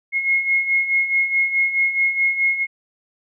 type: beating tone pair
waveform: sine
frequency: 2158 / 2162.7 Hz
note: C#7 / C#7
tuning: -47 / -43 cents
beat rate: 4.7 Hz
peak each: -23 / -17 dBFS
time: 0.12-2.67 s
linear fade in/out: 50 ms
effects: none